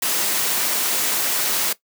white noise, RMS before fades -21 dBFS, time 0.02-1.73 s, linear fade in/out 5 ms, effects noise-tail reverb RT60 0.1 s tail -17 dB re dry + high-pass 200 Hz 12 dB/octave

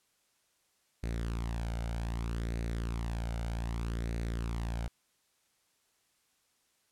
sawtooth tone with flanger, 57.3 Hz, A#1, 29 cents flat, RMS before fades -35 dBFS, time 1.03-4.88 s, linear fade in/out 5 ms, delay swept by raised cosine 0.47 to 1.38 ms, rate 0.64 Hz, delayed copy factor +0.55, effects white hiss -73 dBFS RMS until 6.91 s + low-pass 11000 Hz 12 dB/octave

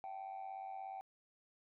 sine tone with amplitude modulation, 771 Hz, G5, 29 cents flat, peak -38 dBFS, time 0.04-1.01 s, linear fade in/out 0 ms, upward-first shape sine, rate 96.9 Hz, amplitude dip 80%, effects tanh soft clip ceiling -40 dBFS

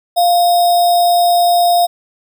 sine tone with sample-and-hold, 698.5 Hz, F5, in tune, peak -8 dBFS, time 0.16-1.87 s, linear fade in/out 20 ms, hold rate 4410 Hz, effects none

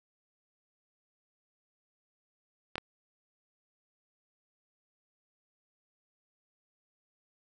clicks, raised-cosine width 0.3 ms, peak -18 dBFS, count 2, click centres 2.756 / 2.781 s, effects none

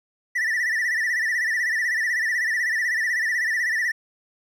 triangle tone with vibrato, 1864.7 Hz, A#6, in tune, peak -19 dBFS, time 0.35-3.92 s, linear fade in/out 10 ms, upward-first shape sine, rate 16 Hz, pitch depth 110 cents each way, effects none

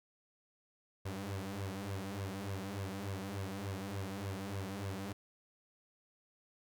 sawtooth tone with flanger, 98 Hz, G2, in tune, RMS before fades -41 dBFS, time 1.05-5.13 s, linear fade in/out 10 ms, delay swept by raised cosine 1.8 to 6.4 ms, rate 3.4 Hz, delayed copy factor +0.9, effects none

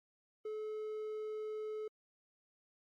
triangle tone, 430.3 Hz, A4, 39 cents flat, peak -37 dBFS, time 0.45-1.88 s, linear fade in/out 5 ms, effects AAC 64 kbps

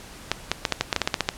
clicks, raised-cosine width 0.2 ms, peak -3 dBFS, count 12, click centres 0.316 / 0.516 / 0.652 / 0.723 / 0.81 / 0.928 / 0.963 / 1.017 / 1.075 / 1.142 / 1.207 / 1.289 s, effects pink hiss -43 dBFS RMS until 1.37 s + low-pass 11000 Hz 12 dB/octave

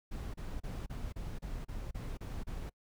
brown noise bursts, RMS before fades -40 dBFS, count 10, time 0.11-2.698 s, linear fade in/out 10 ms, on 230 ms, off 32 ms, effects noise-tail reverb RT60 0.1 s tail -26 dB re dry

